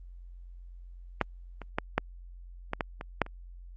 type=clicks; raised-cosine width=0.5 ms; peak=-10 / -25 / -12 / -9 / -15 / -13 / -23 / -8 / -29 dBFS; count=9; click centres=1.213 / 1.617 / 1.785 / 1.98 / 2.734 / 2.808 / 3.011 / 3.217 / 3.264 s; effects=added 44 Hz sine -44 dBFS peak until 3.76 s + Opus 32 kbps